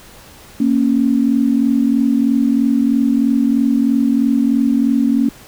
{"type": "tone pair together", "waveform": "sine", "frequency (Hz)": [232.6, 275.7], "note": ["A#3", "C#4"], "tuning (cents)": [-4, -9], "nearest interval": "minor third", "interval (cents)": 295, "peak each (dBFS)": -14, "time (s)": [0.6, 5.29], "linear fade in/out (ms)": 5, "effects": ["pink hiss -41 dBFS RMS until 5.47 s"]}